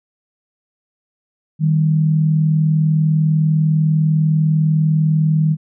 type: tone pair together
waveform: sine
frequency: 155.56 / 195.57 Hz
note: D#3 / G3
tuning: 0 / -4 cents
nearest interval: major third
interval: 396 cents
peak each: -12 / -22 dBFS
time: 1.59-5.57 s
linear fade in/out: 50 ms
effects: none